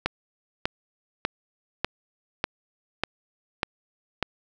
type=click train; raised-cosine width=0.3 ms; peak=-7 dBFS; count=8; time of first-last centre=0.06-4.227 s; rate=1.68 Hz; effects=none